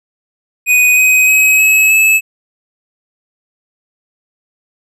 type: tone with pitch steps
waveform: square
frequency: 2489 / 2516 / 2544 / 2572 / 2601 Hz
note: D#7 / D#7 / D#7 / E7 / E7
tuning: 0 / +19 / +38 / -43 / -24 cents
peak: -7 dBFS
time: 0.66-2.21 s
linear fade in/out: 50 ms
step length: 310 ms
effects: none